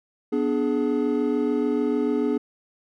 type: chord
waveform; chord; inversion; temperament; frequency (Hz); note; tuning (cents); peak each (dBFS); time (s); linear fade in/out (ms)
triangle; G# diminished; first; equal with one note detuned; 246.9 / 293.7 / 422.1; B3 / D4 / G#4; 0 / 0 / +28; -23; 0.32-2.38; 10
effects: none